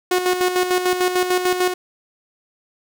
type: tone with tremolo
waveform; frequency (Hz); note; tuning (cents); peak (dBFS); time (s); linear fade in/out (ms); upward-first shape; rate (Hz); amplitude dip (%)
sawtooth; 363.6; F#4; -30; -11; 0.11-1.74; 5; square; 6.7; 55
effects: none